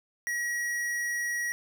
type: tone with hard clipping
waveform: sine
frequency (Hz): 1910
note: A#6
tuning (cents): +42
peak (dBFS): -30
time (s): 0.27-1.52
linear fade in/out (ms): 0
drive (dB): 15
effects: none